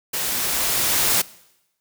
white noise with level ramp, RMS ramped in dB -25 to -18 dBFS, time 0.13-1.22 s, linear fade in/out 10 ms, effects noise-tail reverb RT60 0.9 s tail -21 dB re dry

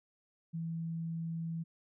sine tone, 164.81 Hz, E3, in tune, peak -35 dBFS, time 0.53-1.64 s, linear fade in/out 20 ms, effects none

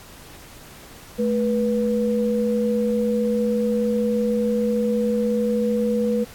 sine tone pair together, 216.8 / 486.7 Hz, A3 / B4, -25 / -25 cents, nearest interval octave + major second, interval 1400 cents, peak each -21 dBFS, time 1.18-6.25 s, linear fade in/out 20 ms, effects pink hiss -44 dBFS RMS until 6.34 s + AAC 64 kbps

